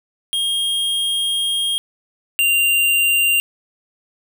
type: tone pair in turn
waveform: square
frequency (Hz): 3240 / 2782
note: G#7 / F7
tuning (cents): -43 / -7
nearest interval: minor third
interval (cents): 264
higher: first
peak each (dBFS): -18 / -14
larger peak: second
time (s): 0.33-1.78 / 2.39-3.4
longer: first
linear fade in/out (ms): 0
effects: none